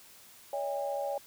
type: tone cluster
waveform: sine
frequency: 566 / 641 / 809 Hz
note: C#5 / E5 / G#5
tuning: +36 / -49 / -46 cents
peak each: -33 / -40 / -36 dBFS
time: 0.53-1.18 s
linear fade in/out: 2 ms
effects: white hiss -55 dBFS RMS until 1.26 s